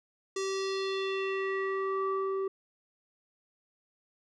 square tone with low-pass filter sweep, 386.6 Hz, G4, 24 cents flat, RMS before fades -32 dBFS, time 0.36-2.48 s, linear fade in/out 5 ms, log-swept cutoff 6800 to 790 Hz, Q 2.8, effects none

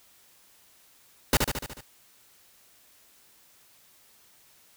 pink noise with echo, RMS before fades -20 dBFS, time 1.33-1.37 s, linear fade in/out 2 ms, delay 73 ms, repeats 6, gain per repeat -4 dB, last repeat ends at 1.808 s, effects white hiss -59 dBFS RMS until 4.76 s

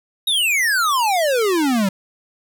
square exponential sweep, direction down, 3823 to 185.1 Hz, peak -16 dBFS, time 0.27-1.89 s, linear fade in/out 5 ms, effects none

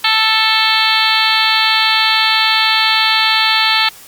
harmonic tone with a mistuned harmonic, 440 Hz, A4, in tune, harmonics 2 / 3 / 4 / 5 / 6 / 7 / 8 / 9 / 10, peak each -19 / -19 / -19 / -19 / -19 / -19 / -19 / -19 / -19 dBFS, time 0.04-3.89 s, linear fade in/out 5 ms, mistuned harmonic 7, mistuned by +41 cents, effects white hiss -38 dBFS RMS until 4.07 s + Opus 48 kbps

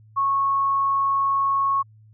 sine tone, 1100 Hz, C#6, 14 cents flat, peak -18 dBFS, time 0.16-1.83 s, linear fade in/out 20 ms, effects added 108 Hz sine -48 dBFS peak until 2.13 s

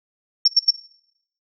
sine tone bursts, 5460 Hz, F8, 40 cents flat, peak -10 dBFS, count 3, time 0.45-0.707 s, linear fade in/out 5 ms, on 29 ms, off 85 ms, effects noise-tail reverb RT60 0.7 s tail -18 dB re dry

